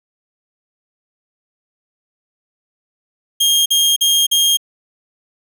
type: tone bursts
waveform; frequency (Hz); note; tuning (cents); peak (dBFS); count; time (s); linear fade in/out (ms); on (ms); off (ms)
sawtooth; 3229; G#7; -49; -8; 4; 3.4-4.572; 10; 260; 44
effects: none